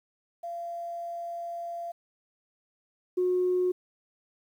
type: tone pair in turn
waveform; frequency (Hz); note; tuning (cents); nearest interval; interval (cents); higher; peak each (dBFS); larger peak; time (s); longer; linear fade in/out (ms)
sine; 686 / 363.4; F5 / F#4; -31 / -31; major seventh; 1100; first; -33 / -22; second; 0.43-1.92 / 3.17-3.72; first; 10
effects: tanh soft clip ceiling -18 dBFS + 10-bit